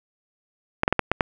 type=clicks; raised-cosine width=0.5 ms; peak=-3 dBFS; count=6; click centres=0.834 / 0.879 / 0.926 / 0.993 / 1.116 / 1.208 s; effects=none